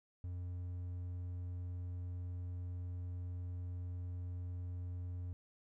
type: tone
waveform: triangle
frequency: 89.1 Hz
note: F2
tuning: 35 cents sharp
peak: -38 dBFS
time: 0.24-5.33 s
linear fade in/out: 0 ms
effects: none